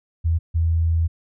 sine tone pair in turn, 82.41 / 82.41 Hz, E2 / E2, 0 / 0 cents, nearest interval unison, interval 0 cents, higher neither, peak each -16 dBFS, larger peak neither, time 0.24-0.39 / 0.54-1.08 s, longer second, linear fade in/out 20 ms, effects none

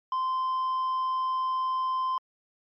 sine tone with hard clipping, 1037 Hz, C6, 16 cents flat, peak -26 dBFS, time 0.12-2.18 s, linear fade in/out 2 ms, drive 2 dB, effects MP3 32 kbps

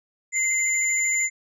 sine tone pair together, 2073 / 7070 Hz, C7 / A8, -17 / +7 cents, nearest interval octave + major sixth, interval 2124 cents, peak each -22 dBFS, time 0.32-1.3 s, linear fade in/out 50 ms, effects tanh soft clip ceiling -14 dBFS

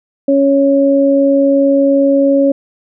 sine tone pair together, 277.2 / 554.4 Hz, C#4 / C#5, 0 / 0 cents, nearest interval octave, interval 1200 cents, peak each -10 dBFS, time 0.28-2.52 s, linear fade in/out 5 ms, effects none

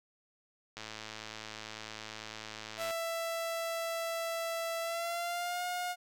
click train, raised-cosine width 0.2 ms, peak -25 dBFS, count 234, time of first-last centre 0.77-2.908 s, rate 109 Hz
sawtooth tone with pitch glide, 664 to 715.8 Hz, E5 to F5, +12 to +42 cents, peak -30 dBFS, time 2.77-5.96 s, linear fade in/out 50 ms, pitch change +130 cents, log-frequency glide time 4.81-5.64 s
effects none

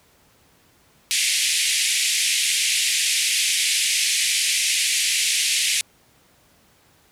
pink band-pass noise, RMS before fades -21 dBFS, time 1.11-5.81 s, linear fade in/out 0 ms, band 2100 to 11000 Hz, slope 48 dB/octave, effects pink hiss -57 dBFS RMS until 7.11 s + high-pass 60 Hz 12 dB/octave

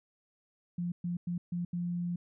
sine tone bursts at uneven times, 174.61 Hz, F3, in tune, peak -31 dBFS, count 5, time 0.78-0.92 / 1.04-1.17 / 1.27-1.38 / 1.52-1.65 / 1.73-2.16 s, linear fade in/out 5 ms, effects none

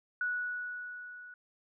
sine tone with level ramp, 1470 Hz, F#6, 12 cents flat, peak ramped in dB -29 to -47 dBFS, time 0.21-1.34 s, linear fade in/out 2 ms, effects none

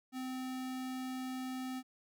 square tone, 257.9 Hz, C4, 25 cents flat, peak -39 dBFS, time 0.12-1.83 s, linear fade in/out 50 ms, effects none

